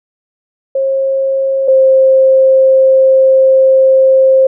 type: tone pair in turn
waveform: sine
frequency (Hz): 538 / 529.1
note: C5 / C5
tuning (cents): +48 / +19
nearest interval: unison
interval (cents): 29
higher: first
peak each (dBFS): -10 / -4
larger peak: second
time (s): 0.75-1.68 / 1.68-4.47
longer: second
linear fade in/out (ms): 5
effects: none